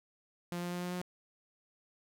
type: tone with pitch steps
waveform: sawtooth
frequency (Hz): 174.61 / 175.82 / 177.05 / 178.28 / 179.52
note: F3 / F3 / F3 / F3 / F3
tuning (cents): 0 / +12 / +24 / +36 / +48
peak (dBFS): -32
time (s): 0.52-1.015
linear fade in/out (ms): 0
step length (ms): 99
effects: none